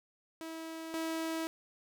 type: tone pair in turn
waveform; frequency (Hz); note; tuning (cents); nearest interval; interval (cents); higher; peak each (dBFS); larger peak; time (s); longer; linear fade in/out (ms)
sawtooth; 324.2 / 324.2; E4 / E4; -29 / -29; unison; 0; neither; -37 / -30; second; 0.41-0.94 / 0.94-1.47; neither; 0
effects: none